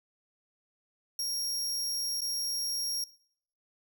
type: tone with dropouts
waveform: sawtooth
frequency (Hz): 5588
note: F8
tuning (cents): 0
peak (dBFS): -28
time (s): 1.19-3.04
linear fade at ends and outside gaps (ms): 2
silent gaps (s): 2.207-2.217
effects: noise-tail reverb RT60 0.6 s tail -20 dB re dry